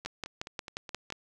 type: two click trains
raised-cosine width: 0.2 ms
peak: -24 / -17 dBFS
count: 6 / 7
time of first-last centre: 0.05-1.103 / 0.06-1.124 s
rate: 4.75 / 5.64 Hz
effects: none